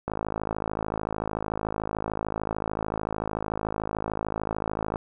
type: click train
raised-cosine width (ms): 1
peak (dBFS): -14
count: 262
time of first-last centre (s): 0.08-4.959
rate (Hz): 53.5
effects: none